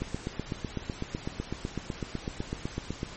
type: click train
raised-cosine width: 3 ms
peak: -18 dBFS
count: 25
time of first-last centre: 0.02-3.031 s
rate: 7.97 Hz
effects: pink hiss -44 dBFS RMS until 3.16 s + MP3 32 kbps